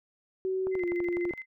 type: tone with pitch glide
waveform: sine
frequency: 377.1 to 349.8 Hz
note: F#4 to F4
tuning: +33 to +3 cents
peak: -27 dBFS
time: 0.45-1.31 s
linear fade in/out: 0 ms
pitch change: -130 cents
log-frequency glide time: 0.76-0.85 s
type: click train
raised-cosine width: 1 ms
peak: -26 dBFS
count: 9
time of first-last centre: 0.67-1.337 s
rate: 12 Hz
type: tone with tremolo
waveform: sine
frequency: 2059 Hz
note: C7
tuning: 28 cents flat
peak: -36 dBFS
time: 0.71-1.46 s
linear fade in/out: 50 ms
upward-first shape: square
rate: 12 Hz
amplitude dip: 70%
effects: none